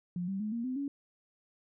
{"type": "tone with pitch steps", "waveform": "sine", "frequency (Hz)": [176.9, 194.03, 212.8, 233.4, 256, 280.8], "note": ["F3", "G3", "G#3", "A#3", "C4", "C#4"], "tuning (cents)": [23, -17, 42, 2, -38, 22], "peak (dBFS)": -32, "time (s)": [0.16, 0.88], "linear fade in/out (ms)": 2, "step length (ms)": 120, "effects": []}